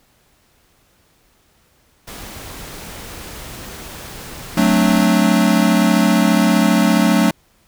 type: noise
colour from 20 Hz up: pink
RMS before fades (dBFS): -33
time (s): 2.07-5.05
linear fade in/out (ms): 10
type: chord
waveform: square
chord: D dominant seventh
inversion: first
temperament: equal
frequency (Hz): 185 / 220 / 261.6 / 293.7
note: F#3 / A3 / C4 / D4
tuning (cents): 0 / 0 / 0 / 0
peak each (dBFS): -17 / -16 / -21 / -19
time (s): 4.57-7.31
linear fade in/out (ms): 5
effects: pink hiss -57 dBFS RMS until 7.67 s